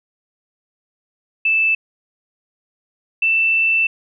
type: tone pair in turn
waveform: sine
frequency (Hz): 2637 / 2663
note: E7 / E7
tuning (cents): 0 / +17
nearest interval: unison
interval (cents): 17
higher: second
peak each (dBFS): -13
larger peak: neither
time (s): 1.45-1.75 / 3.22-3.87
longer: second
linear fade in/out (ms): 5
effects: none